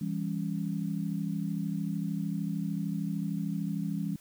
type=chord; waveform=sine; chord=C# diminished; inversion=first; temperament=just; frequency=166.31 / 199.57 / 277.2 Hz; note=E3 / G3 / C#4; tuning=+16 / +31 / 0 cents; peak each=-33 / -33 / -38 dBFS; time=0.01-4.16 s; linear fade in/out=5 ms; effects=white hiss -59 dBFS RMS until 4.2 s